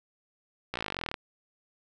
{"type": "slowing click train", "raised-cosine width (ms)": 0.3, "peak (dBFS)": -16, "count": 20, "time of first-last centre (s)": [0.74, 1.142], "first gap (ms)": 16, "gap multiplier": 1.03, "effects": []}